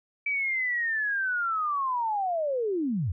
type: linear sweep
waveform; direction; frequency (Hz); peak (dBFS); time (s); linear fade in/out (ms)
sine; down; 2313 to 73; -25; 0.26-3.12; 5
effects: none